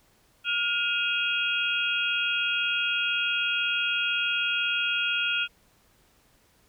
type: tone cluster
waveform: sine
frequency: 1421 / 2522 / 2796 / 3280 Hz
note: F6 / D#7 / F7 / G#7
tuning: +30 / +23 / +1 / -22 cents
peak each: -29 / -28 / -31 / -31 dBFS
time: 0.44-5.48 s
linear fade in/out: 50 ms
effects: pink hiss -63 dBFS RMS until 6.68 s